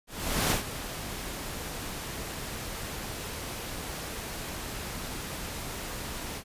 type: noise with ADSR envelope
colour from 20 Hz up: pink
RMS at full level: -25 dBFS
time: 0.07-6.44 s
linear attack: 440 ms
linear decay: 110 ms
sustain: -12 dB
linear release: 72 ms
effects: resampled to 32000 Hz